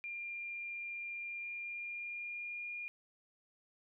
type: tone with pitch glide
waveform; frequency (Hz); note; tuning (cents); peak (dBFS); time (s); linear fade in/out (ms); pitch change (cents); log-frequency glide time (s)
sine; 2395 to 2421; D7 to D#7; +33 to -48; -40; 0.04-2.88; 0; +19; 1.22-2.72
effects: none